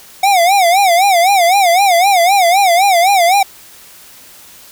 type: tone with vibrato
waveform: square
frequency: 740 Hz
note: F#5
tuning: in tune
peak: -8 dBFS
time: 0.23-3.43 s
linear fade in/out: 5 ms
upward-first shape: sine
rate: 3.9 Hz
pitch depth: 160 cents each way
effects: white hiss -39 dBFS RMS until 4.71 s